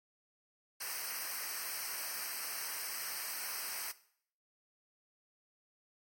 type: noise with comb filter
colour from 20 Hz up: white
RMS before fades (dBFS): -40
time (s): 0.8-3.92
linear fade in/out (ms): 10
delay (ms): 0.28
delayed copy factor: -0.95
effects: noise-tail reverb RT60 0.6 s tail -17 dB re dry + MP3 64 kbps